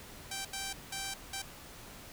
5% pulse tone bursts at uneven times, 781 Hz, G5, 7 cents flat, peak -25 dBFS, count 4, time 0.31-0.45 / 0.53-0.73 / 0.92-1.14 / 1.33-1.42 s, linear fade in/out 5 ms, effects pink hiss -50 dBFS RMS until 2.12 s

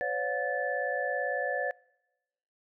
sine tone cluster, 511 / 569 / 717 / 1743 Hz, C5 / C#5 / F5 / A6, -41 / +45 / +45 / -17 cents, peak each -35 / -34 / -36 / -33 dBFS, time 0.01-1.71 s, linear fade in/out 0 ms, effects noise-tail reverb RT60 1.0 s tail -26 dB re dry

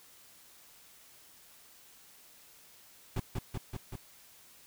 brown noise with echo, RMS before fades -32 dBFS, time 3.16-3.2 s, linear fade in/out 5 ms, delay 190 ms, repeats 4, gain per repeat -2 dB, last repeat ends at 3.96 s, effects white hiss -58 dBFS RMS until 4.66 s

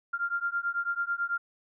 sine beating tone pair, 1390 / 1399.1 Hz, F6 / F6, -9 / +3 cents, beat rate 9.1 Hz, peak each -31 / -31 dBFS, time 0.13-1.38 s, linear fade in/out 10 ms, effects none

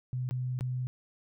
sine tone with dropouts, 126.6 Hz, B2, 43 cents sharp, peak -30 dBFS, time 0.13-0.87 s, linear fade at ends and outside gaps 0 ms, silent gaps 0.29-0.31 / 0.59-0.609 s, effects none

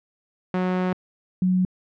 sawtooth / sine tone pair in turn, 183.3 / 183.96 Hz, F#3 / F#3, -16 / -10 cents, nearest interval unison, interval 6 cents, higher second, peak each -17 dBFS, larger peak neither, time 0.54-0.93 / 1.42-1.65 s, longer first, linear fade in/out 2 ms, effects low-pass 2000 Hz 12 dB/octave

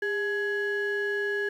triangle ring-modulated tone, 634 Hz, D#5, 32 cents sharp, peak -21 dBFS, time 0.02-1.49 s, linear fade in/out 5 ms, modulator 1040 Hz, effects 10-bit

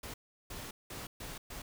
pink noise bursts at uneven times, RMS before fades -44 dBFS, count 5, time 0.03-0.14 / 0.5-0.71 / 0.9-1.07 / 1.2-1.38 / 1.5-1.62 s, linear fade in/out 5 ms, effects none

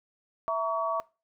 sine chord, A# diminished, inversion second, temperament equal with one note detuned, 659.3 / 932.3 / 1130.7 Hz, E5 / A#5 / C#6, 0 / 0 / +34 cents, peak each -29 / -35 / -29 dBFS, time 0.48-1 s, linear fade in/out 0 ms, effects noise-tail reverb RT60 0.3 s tail -22 dB re dry

